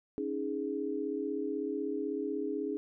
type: chord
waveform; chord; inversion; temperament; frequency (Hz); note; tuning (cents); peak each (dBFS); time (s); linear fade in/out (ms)
sine; C# suspended second; none; equal with one note detuned; 277.2 / 313.3 / 415.3; C#4 / D#4 / G#4; 0 / +12 / 0; -37 / -37 / -35; 0.18-2.77; 0
effects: none